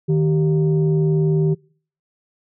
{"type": "tone pair together", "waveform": "sine", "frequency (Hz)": [155.56, 387.4], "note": ["D#3", "G4"], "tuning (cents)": [0, -20], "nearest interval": "octave + major third", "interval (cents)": 1580, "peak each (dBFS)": [-14, -19], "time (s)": [0.08, 1.55], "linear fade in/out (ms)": 20, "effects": ["noise-tail reverb RT60 0.5 s tail -26 dB re dry", "tanh soft clip ceiling -9 dBFS"]}